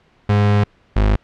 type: tone pair in turn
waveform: 35% pulse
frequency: 102.9 / 51.75 Hz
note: G#2 / G#1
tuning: -16 / -5 cents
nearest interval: octave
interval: 1189 cents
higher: first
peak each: -10 / -10 dBFS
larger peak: neither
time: 0.29-0.64 / 0.96-1.16 s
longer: first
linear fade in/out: 5 ms
effects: pink hiss -55 dBFS RMS until 1.23 s + low-pass 3000 Hz 12 dB/octave